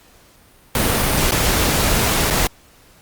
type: noise with dropouts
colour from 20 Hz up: pink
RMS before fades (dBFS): -17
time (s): 0.75-2.47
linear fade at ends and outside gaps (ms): 2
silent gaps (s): 1.31-1.319 / 2.302-2.307
effects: pink hiss -50 dBFS RMS until 3.01 s + Opus 48 kbps